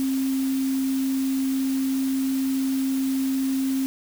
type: tone in noise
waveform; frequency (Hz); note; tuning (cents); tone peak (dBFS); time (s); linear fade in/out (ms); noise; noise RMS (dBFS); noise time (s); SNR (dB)
sine; 266.4; C4; +31; -21; 0-3.86; 0; white; -38; 0-3.86; +14
effects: none